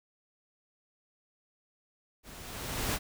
pink noise with level ramp, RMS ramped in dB -50 to -29 dBFS, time 2.23-2.99 s, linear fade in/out 50 ms, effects none

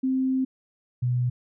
sine tone pair in turn, 261.6 / 123.67 Hz, C4 / B2, 0 / +3 cents, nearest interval octave + minor second, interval 1297 cents, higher first, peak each -21 dBFS, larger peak neither, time 0.03-0.45 / 1.02-1.3 s, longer first, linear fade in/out 10 ms, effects none

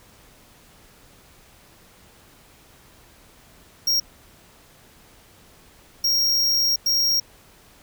square tone bursts at uneven times, 5588 Hz, F8, in tune, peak -18 dBFS, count 3, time 3.87-4 / 6.04-6.76 / 6.86-7.2 s, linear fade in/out 5 ms, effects pink hiss -52 dBFS RMS until 7.82 s

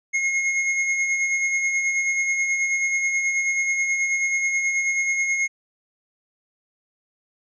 square tone with tremolo, 2156 Hz, C#7, 49 cents flat, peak -19 dBFS, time 0.13-5.48 s, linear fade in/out 20 ms, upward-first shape sine, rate 9.3 Hz, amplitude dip 40%, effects resampled to 16000 Hz

